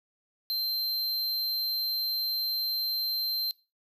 square tone, 4130 Hz, C8, 23 cents flat, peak -28 dBFS, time 0.5-3.51 s, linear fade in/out 0 ms, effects noise-tail reverb RT60 0.3 s tail -23 dB re dry

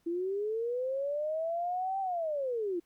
sine linear two-way sweep, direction up then down, 330.5 to 784 to 330.5 Hz, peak -30 dBFS, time 0.06-2.8 s, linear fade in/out 10 ms, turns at 2 s, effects pink hiss -73 dBFS RMS until 2.85 s

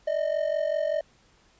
triangle ring-modulated tone, 612 Hz, D#5, 29 cents flat, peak -19 dBFS, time 0.07-1.01 s, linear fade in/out 5 ms, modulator 22.6 Hz, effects pink hiss -61 dBFS RMS until 1.59 s + resampled to 16000 Hz

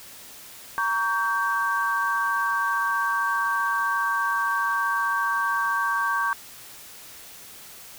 sine chord, G diminished, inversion first, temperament equal with one note detuned, 932.3 / 1128.8 / 1568 Hz, Bb5 / Db6 / G6, 0 / +31 / 0 cents, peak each -29 / -25 / -25 dBFS, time 0.78-6.33 s, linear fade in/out 0 ms, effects white hiss -44 dBFS RMS until 7.98 s

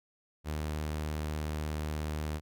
sawtooth tone, 76.4 Hz, D#2, 31 cents flat, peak -29 dBFS, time 0.44-2.41 s, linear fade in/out 50 ms, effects none

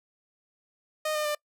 sawtooth tone with pitch steps, 617 / 606.4 / 596 Hz, D#5 / D#5 / D5, -15 / -45 / +25 cents, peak -23 dBFS, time 1.05-1.35 s, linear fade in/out 5 ms, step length 100 ms, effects noise-tail reverb RT60 0.1 s tail -25 dB re dry

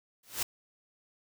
white noise with exponential growth, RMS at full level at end -27 dBFS, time 0.23-0.43 s, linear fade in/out 5 ms, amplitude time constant 43 ms, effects none

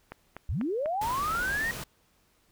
click train, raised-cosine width 0.5 ms, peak -24 dBFS, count 6, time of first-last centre 0.12-1.352 s, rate 4.06 Hz
sine linear sweep, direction up, 48 to 1902 Hz, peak -27 dBFS, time 0.49-1.71 s, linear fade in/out 0 ms
pink noise, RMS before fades -38 dBFS, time 1.01-1.84 s, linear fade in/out 5 ms
effects pink hiss -67 dBFS RMS until 2.51 s

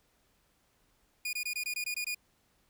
sawtooth tone bursts, 2446 Hz, D#7, 30 cents flat, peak -29 dBFS, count 9, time 1.25-2.147 s, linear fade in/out 5 ms, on 81 ms, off 21 ms, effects pink hiss -71 dBFS RMS until 2.69 s

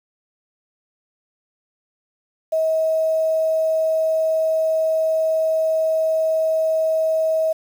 sine tone with quantisation, 639 Hz, D#5, 46 cents sharp, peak -16 dBFS, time 2.52-7.53 s, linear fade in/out 10 ms, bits 7, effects none

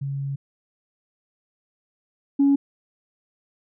sine tone pair in turn, 138.59 / 279.4 Hz, C#3 / C#4, 0 / +14 cents, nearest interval octave, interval 1214 cents, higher second, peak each -25 / -13 dBFS, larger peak second, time 0.01-0.36 / 2.39-2.56 s, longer first, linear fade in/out 10 ms, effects tanh soft clip ceiling -11 dBFS

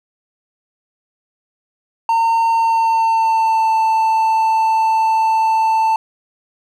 triangle tone with pitch glide, 912 to 887.6 Hz, A#5 to A5, -38 to +15 cents, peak -10 dBFS, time 2.09-5.96 s, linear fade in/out 2 ms, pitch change -47 cents, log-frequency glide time 2.51-3.74 s, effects none

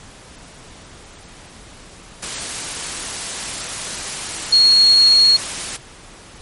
sine tone in noise, 4307 Hz, C8, 49 cents sharp, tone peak -8 dBFS, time 4.52-5.37 s, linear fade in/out 10 ms, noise white, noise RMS -26 dBFS, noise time 2.22-5.77 s, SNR +15 dB, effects pink hiss -41 dBFS RMS until 6.41 s + MP3 48 kbps

